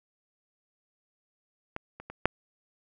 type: clicks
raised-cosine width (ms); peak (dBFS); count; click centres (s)
0.5; -19 / -27 / -25 / -6; 4; 1.764 / 2 / 2.1 / 2.256
effects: none